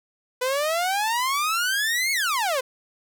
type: exponential two-way sweep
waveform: sawtooth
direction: up then down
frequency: 493.8 to 2217 to 493.8 Hz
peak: -18 dBFS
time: 0.41-2.61 s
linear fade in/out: 10 ms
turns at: 2.12 s
effects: none